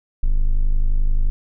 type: tone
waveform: triangle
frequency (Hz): 25.74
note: G#0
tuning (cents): -15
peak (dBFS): -11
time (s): 0.23-1.3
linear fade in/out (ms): 0
effects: none